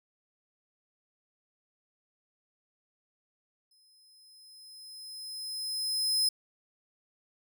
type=tone with exponential growth; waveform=sawtooth; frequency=5100 Hz; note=D#8; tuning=42 cents sharp; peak=-21 dBFS; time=3.71-6.29 s; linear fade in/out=5 ms; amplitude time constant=560 ms; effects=none